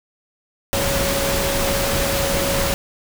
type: tone in noise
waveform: sine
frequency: 554.4 Hz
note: C#5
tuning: in tune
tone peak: -23 dBFS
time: 0.73-2.74 s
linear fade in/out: 0 ms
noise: pink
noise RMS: -21 dBFS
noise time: 0.73-2.74 s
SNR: -5 dB
effects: none